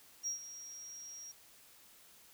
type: tone with ADSR envelope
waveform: sine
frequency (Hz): 5650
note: F8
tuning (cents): +19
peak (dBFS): -31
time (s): 0.23-1.32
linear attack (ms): 41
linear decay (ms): 110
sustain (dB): -15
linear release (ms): 10
effects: tanh soft clip ceiling -33 dBFS + white hiss -61 dBFS RMS until 2.33 s